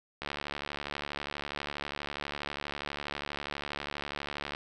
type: click train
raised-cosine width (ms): 0.3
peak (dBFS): -19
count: 314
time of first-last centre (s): 0.22-4.549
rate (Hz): 72.3
effects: none